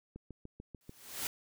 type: click train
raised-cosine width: 3 ms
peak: -33 dBFS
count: 6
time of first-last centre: 0.16-0.894 s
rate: 6.81 Hz
type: noise with exponential growth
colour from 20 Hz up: white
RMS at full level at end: -34 dBFS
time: 0.81-1.27 s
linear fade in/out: 1 ms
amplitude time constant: 100 ms
effects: none